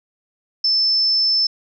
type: tone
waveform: sine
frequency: 5280 Hz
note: E8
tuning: 2 cents sharp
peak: -14 dBFS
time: 0.64-1.47 s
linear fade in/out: 5 ms
effects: none